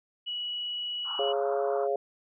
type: tone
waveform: sine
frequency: 2931 Hz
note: F#7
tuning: 17 cents flat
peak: -31 dBFS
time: 0.26-1.33 s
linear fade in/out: 20 ms
type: band-pass noise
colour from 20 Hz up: white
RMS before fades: -41 dBFS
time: 1.04-1.88 s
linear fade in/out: 50 ms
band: 830 to 1400 Hz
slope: 96 dB/octave
type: harmonic tone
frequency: 138.59 Hz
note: C#3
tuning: in tune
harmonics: 3 / 4 / 5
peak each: -29 / -30 / -31 dBFS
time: 1.19-1.96 s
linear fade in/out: 2 ms
effects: none